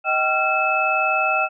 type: tone cluster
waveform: sine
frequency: 628 / 769 / 1370 / 2608 Hz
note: D#5 / G5 / F6 / E7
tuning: +16 / -33 / -34 / -19 cents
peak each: -25 / -23 / -22 / -21 dBFS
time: 0.04-1.49 s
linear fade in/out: 50 ms
effects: none